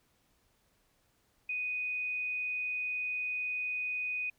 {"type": "tone", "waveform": "sine", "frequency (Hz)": 2489, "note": "D#7", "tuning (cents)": 0, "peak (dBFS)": -32, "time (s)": [1.49, 4.3], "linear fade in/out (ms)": 5, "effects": ["pink hiss -72 dBFS RMS until 4.38 s"]}